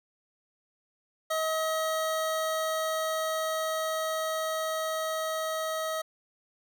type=tone with level ramp; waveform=25% pulse; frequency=636 Hz; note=D#5; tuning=38 cents sharp; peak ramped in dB=-23 to -26 dBFS; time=1.3-6.02 s; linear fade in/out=10 ms; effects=none